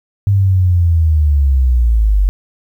sine linear sweep, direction down, 101.1 to 46.62 Hz, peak -8 dBFS, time 0.27-2.29 s, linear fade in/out 0 ms, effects 8-bit

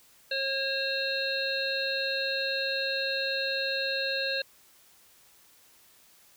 harmonic tone with a mistuned harmonic, 541 Hz, C#5, 42 cents flat, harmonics 1 / 3 / 5 / 7 / 8, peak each -33 / -33 / -35 / -36 / -33 dBFS, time 0.31-4.42 s, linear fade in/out 5 ms, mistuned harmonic 8, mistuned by -58 cents, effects white hiss -59 dBFS RMS until 6.36 s

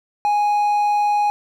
triangle tone, 829 Hz, G#5, 3 cents flat, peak -13 dBFS, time 0.25-1.3 s, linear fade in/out 0 ms, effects none

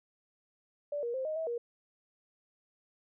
sine tone with pitch steps, 582 / 473.8 / 524 / 622 / 646 / 474 Hz, D5 / A#4 / C5 / D#5 / E5 / A#4, -16 / +28 / +2 / -1 / -35 / +29 cents, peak -32 dBFS, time 0.92-1.58 s, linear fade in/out 5 ms, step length 110 ms, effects none

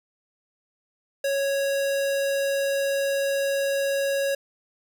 square tone, 553 Hz, C#5, 4 cents flat, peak -23 dBFS, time 1.24-4.35 s, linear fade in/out 5 ms, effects 10-bit

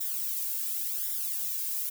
violet noise with flanger, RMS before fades -32 dBFS, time 0-1.9 s, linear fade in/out 10 ms, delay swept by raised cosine 0.55 to 1.85 ms, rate 0.91 Hz, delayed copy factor +0.85, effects none

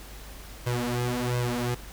sawtooth tone with flanger, 122.2 Hz, B2, 18 cents flat, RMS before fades -28 dBFS, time 0.66-1.75 s, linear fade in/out 10 ms, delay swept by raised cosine 1.9 to 5.8 ms, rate 1.4 Hz, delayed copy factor +0.95, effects added 50 Hz sine -43 dBFS peak until 1.92 s + pink hiss -46 dBFS RMS until 1.92 s

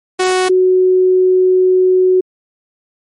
sawtooth / sine tone pair in turn, 370 / 370 Hz, F#4 / F#4, 0 / 0 cents, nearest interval unison, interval 0 cents, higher neither, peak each -7 dBFS, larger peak neither, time 0.19-0.49 / 0.49-2.21 s, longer second, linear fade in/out 10 ms, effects MP3 48 kbps

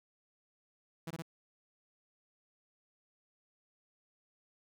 sawtooth tone bursts, 164.5 Hz, E3, 3 cents flat, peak -35 dBFS, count 3, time 1.07-1.222 s, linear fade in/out 5 ms, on 36 ms, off 22 ms, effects none

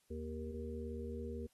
harmonic tone, 78.2 Hz, D#2, 9 cents sharp, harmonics 1 / 3 / 5 / 6, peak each -44 / -46 / -48 / -47 dBFS, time 0.1-1.47 s, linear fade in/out 10 ms, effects white hiss -75 dBFS RMS until 1.53 s + AAC 32 kbps

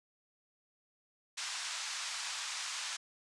white band-pass noise, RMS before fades -40 dBFS, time 1.37-2.97 s, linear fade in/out 10 ms, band 900 to 7200 Hz, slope 24 dB/octave, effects resampled to 24000 Hz

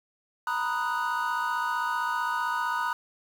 triangle chord, B major seventh, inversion third, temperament equal, 932.3 / 987.8 / 1244.5 / 1480 Hz, A#5 / B5 / D#6 / F#6, 0 / 0 / 0 / 0 cents, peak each -30 dBFS, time 0.47-2.93 s, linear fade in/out 2 ms, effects 8-bit

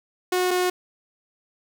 sawtooth tone pair in turn, 364.1 / 362.6 Hz, F#4 / F#4, -28 / -35 cents, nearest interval unison, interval 7 cents, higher first, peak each -16 dBFS, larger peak neither, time 0.32-0.51 / 0.51-0.7 s, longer neither, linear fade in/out 5 ms, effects none

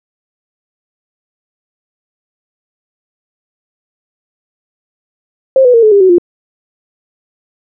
sine tone with pitch steps, 530 / 494.5 / 461.4 / 430.5 / 401.7 / 374.8 / 349.7 Hz, C5 / B4 / A#4 / A4 / G4 / F#4 / F4, +22 / +2 / -18 / -38 / +42 / +22 / +2 cents, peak -3 dBFS, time 5.56-6.183 s, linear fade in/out 2 ms, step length 89 ms, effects none

